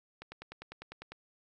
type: click train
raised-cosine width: 0.3 ms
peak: -29 dBFS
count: 10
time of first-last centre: 0.22-1.12 s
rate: 10 Hz
effects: none